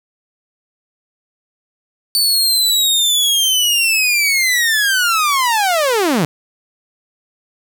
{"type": "linear sweep", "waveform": "sawtooth", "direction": "down", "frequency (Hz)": [4537, 138.59], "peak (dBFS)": -9, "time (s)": [2.15, 6.25], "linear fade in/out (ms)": 0, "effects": []}